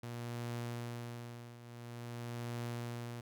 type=tone with tremolo; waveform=sawtooth; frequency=119.1 Hz; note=A#2; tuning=38 cents sharp; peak=-34 dBFS; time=0.03-3.21 s; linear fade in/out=5 ms; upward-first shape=triangle; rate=0.48 Hz; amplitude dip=80%; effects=none